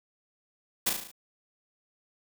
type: noise with echo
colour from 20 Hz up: white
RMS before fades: -25 dBFS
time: 0.86-0.9 s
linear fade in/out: 10 ms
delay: 36 ms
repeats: 6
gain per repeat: -4 dB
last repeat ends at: 1.116 s
effects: none